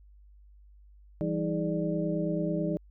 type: tone cluster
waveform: sine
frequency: 168.7 / 197.9 / 315.7 / 415.2 / 591 Hz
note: E3 / G3 / D#4 / G#4 / D5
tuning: +40 / +17 / +25 / 0 / +11 cents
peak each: -31 / -36 / -32 / -37 / -34 dBFS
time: 1.21-2.77 s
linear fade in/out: 0 ms
effects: added 50 Hz sine -52 dBFS peak until 2.9 s